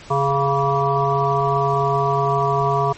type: harmonic tone with a mistuned harmonic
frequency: 138.59 Hz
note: C#3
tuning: in tune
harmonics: 1 / 3 / 5 / 7 / 8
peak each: -22 / -22 / -22 / -22 / -22 dBFS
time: 0.1-2.93 s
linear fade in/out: 10 ms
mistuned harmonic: 8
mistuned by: +63 cents
effects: pink hiss -41 dBFS RMS until 2.97 s + MP3 32 kbps